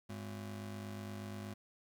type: ring-modulated tone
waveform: 35% pulse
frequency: 153.2 Hz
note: D#3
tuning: 27 cents flat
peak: -38 dBFS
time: 0.09-1.54 s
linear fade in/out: 10 ms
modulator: 52.4 Hz
effects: 12-bit